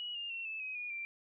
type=tone with pitch steps; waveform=sine; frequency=2916 / 2815 / 2718 / 2623 / 2533 / 2445 / 2360 Hz; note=F#7 / F7 / F7 / E7 / D#7 / D#7 / D7; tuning=-26 / +13 / -48 / -9 / +30 / -31 / +8 cents; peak=-38 dBFS; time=0-1.05 s; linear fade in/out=0 ms; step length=150 ms; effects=none